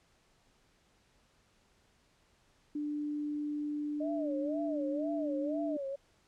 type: tone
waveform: sine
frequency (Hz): 295.9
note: D4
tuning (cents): +13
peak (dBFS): -33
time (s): 2.75-5.77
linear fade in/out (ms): 5
type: tone with vibrato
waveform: sine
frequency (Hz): 603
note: D5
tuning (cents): +46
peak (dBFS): -35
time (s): 4-5.96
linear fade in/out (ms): 10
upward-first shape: sine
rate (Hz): 2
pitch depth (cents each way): 190
effects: pink hiss -69 dBFS RMS until 6.27 s + low-pass 8000 Hz 12 dB/octave